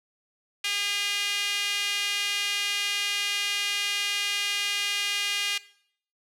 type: tone with high-pass filter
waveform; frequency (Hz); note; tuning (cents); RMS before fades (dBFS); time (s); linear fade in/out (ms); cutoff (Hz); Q
sawtooth; 406.1; G#4; -39; -28; 0.64-5.58; 5; 2600; 2.4
effects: noise-tail reverb RT60 0.6 s tail -18 dB re dry + low-pass 12000 Hz 12 dB/octave